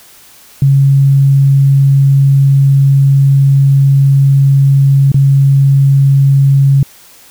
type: tone with dropouts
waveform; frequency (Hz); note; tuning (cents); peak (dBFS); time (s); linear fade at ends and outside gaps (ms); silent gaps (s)
sine; 137.8; C#3; -10; -4; 0.62-6.83; 2; 5.118-5.143
effects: white hiss -40 dBFS RMS until 7.3 s